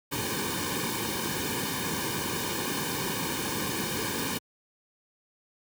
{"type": "noise with comb filter", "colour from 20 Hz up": "pink", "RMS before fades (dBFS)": -31, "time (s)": [0.11, 4.39], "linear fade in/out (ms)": 20, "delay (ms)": 1.5, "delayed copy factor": -0.95, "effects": ["high-pass 80 Hz 12 dB/octave"]}